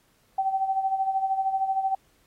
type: tone with tremolo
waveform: sine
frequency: 771 Hz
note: G5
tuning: 29 cents flat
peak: -20 dBFS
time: 0.38-1.95 s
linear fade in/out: 5 ms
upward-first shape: sine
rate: 13 Hz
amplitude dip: 65%
effects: pink hiss -65 dBFS RMS until 2.26 s + AAC 48 kbps